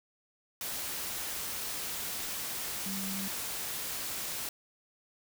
sine tone in noise, 194.1 Hz, G3, 17 cents flat, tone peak -37 dBFS, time 2.86-3.28 s, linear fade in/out 2 ms, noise white, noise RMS -37 dBFS, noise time 0.61-4.49 s, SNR -3 dB, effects none

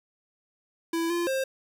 square tone with pitch steps, 332.1 / 344.7 / 531 Hz, E4 / F4 / C5, +13 / -23 / +25 cents, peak -26 dBFS, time 0.93-1.44 s, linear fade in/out 5 ms, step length 170 ms, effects 9-bit

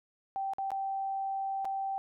sine tone with dropouts, 779 Hz, G5, 11 cents flat, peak -31 dBFS, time 0.36-1.98 s, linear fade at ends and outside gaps 0 ms, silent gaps 0.535-0.584 / 0.705-0.717 / 1.647-1.653 s, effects none

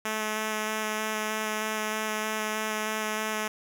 5% pulse tone with vibrato, 216.1 Hz, A3, 31 cents flat, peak -17 dBFS, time 0.05-3.48 s, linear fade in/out 5 ms, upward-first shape square, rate 3.2 Hz, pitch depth 8 cents each way, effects none

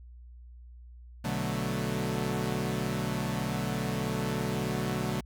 sawtooth chord, B minor seventh, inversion none, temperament equal, 123.47 / 146.83 / 185 / 220 Hz, B2 / D3 / F#3 / A3, 0 / 0 / 0 / 0 cents, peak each -31 dBFS, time 1.24-5.21 s, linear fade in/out 10 ms, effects added 60 Hz sine -46 dBFS peak until 5.25 s

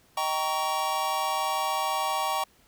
square chord, Eb dominant seventh, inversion none, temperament just, 622.3 / 777.8 / 933.4 / 1120.1 Hz, Eb5 / G5 / Bb5 / Db6, 0 / -14 / +2 / +18 cents, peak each -36 / -31 / -32 / -31 dBFS, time 0.17-2.44 s, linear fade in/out 5 ms, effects pink hiss -61 dBFS RMS until 2.67 s

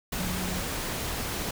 sine tone in noise, 182.4 Hz, F#3, 24 cents flat, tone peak -32 dBFS, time 0.19-0.6 s, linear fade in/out 5 ms, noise pink, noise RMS -32 dBFS, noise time 0.12-1.51 s, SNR -3 dB, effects none

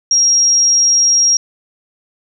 sine tone, 5620 Hz, F8, 10 cents sharp, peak -8 dBFS, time 0.11-1.37 s, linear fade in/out 2 ms, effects none

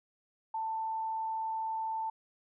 sine tone, 888 Hz, A5, 16 cents sharp, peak -32 dBFS, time 0.54-2.1 s, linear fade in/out 5 ms, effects none

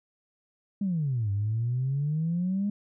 sine exponential two-way sweep, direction down then up, 207.7 to 98.3 to 207.7 Hz, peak -24 dBFS, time 0.81-2.7 s, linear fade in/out 5 ms, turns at 1.31 s, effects tanh soft clip ceiling -20 dBFS

